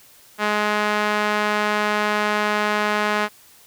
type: tone with band-pass filter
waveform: sawtooth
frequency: 209.9 Hz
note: G#3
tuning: 19 cents sharp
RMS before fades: -21 dBFS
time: 0.38-3.29 s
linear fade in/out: 50 ms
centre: 1500 Hz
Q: 0.91
effects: white hiss -50 dBFS RMS until 3.66 s